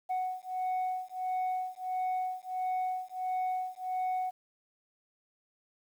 sine beating tone pair, 740 / 741.5 Hz, F#5 / F#5, 0 / +4 cents, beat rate 1.5 Hz, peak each -32 / -32 dBFS, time 0.09-4.31 s, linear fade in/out 20 ms, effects tanh soft clip ceiling -28 dBFS + 10-bit

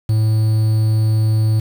triangle tone with quantisation, 109.3 Hz, A2, 11 cents flat, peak -10 dBFS, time 0.09-1.6 s, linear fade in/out 5 ms, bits 6, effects none

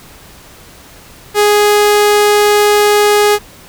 sawtooth tone, 415.3 Hz, G#4, in tune, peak -3 dBFS, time 1.34-3.39 s, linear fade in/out 50 ms, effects pink hiss -38 dBFS RMS until 3.68 s

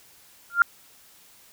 sine tone with exponential growth, 1395 Hz, F6, 2 cents flat, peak -9 dBFS, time 0.5-0.62 s, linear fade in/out 1 ms, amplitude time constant 25 ms, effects white hiss -54 dBFS RMS until 1.52 s

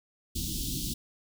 pink band-stop noise, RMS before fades -33 dBFS, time 0.35-0.94 s, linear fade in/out 10 ms, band 320 to 3200 Hz, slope 48 dB/octave, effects none

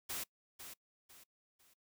white noise with echo, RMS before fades -41 dBFS, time 0.09-0.24 s, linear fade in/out 10 ms, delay 500 ms, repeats 3, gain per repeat -9 dB, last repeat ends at 1.74 s, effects noise-tail reverb RT60 0.1 s tail -23 dB re dry

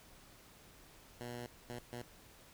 10% pulse tone bursts at uneven times, 120.8 Hz, B2, 38 cents flat, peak -35 dBFS, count 3, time 1.21-1.46 / 1.7-1.79 / 1.93-2.02 s, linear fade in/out 0 ms, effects pink hiss -60 dBFS RMS until 2.53 s

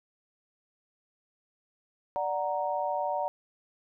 sine chord, D augmented, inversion none, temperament equal, 587.3 / 740 / 932.3 Hz, D5 / F#5 / A#5, 0 / 0 / 0 cents, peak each -32 dBFS, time 2.16-3.28 s, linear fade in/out 0 ms, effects none

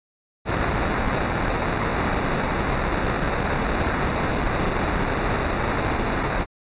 pink noise with sample-and-hold, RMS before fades -23 dBFS, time 0.45-6.46 s, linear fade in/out 50 ms, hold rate 3150 Hz, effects resampled to 8000 Hz

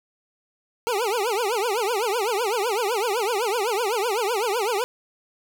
25% pulse tone with vibrato, 438.1 Hz, A4, 7 cents flat, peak -18 dBFS, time 0.87-4.84 s, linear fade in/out 0 ms, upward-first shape triangle, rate 7.9 Hz, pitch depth 270 cents each way, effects none

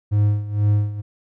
triangle tone with tremolo, 103.83 Hz, G#2, in tune, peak -11 dBFS, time 0.11-1.02 s, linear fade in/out 20 ms, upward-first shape sine, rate 2.1 Hz, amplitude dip 80%, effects none

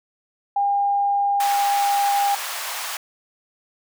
sine tone, 805 Hz, G5, 46 cents sharp, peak -17 dBFS, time 0.56-2.35 s, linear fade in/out 5 ms
pink high-pass noise, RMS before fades -29 dBFS, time 1.4-2.97 s, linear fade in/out 2 ms, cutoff 770 Hz, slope 24 dB/octave
effects none

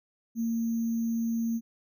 sine tone with sample-and-hold, 229.2 Hz, A#3, 29 cents flat, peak -26 dBFS, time 0.35-1.61 s, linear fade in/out 50 ms, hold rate 6300 Hz, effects none

